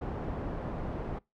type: low-pass noise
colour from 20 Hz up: pink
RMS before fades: -36 dBFS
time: 0.01-1.19 s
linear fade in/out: 10 ms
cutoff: 860 Hz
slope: 12 dB/octave
effects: noise-tail reverb RT60 0.2 s tail -23 dB re dry